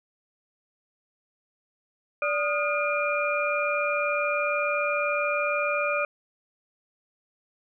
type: tone cluster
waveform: sine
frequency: 583 / 1241 / 1427 / 2409 Hz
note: D5 / D#6 / F6 / D7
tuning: -13 / -5 / +37 / +43 cents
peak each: -27 / -30 / -32 / -28 dBFS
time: 2.22-6.05 s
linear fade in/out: 2 ms
effects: none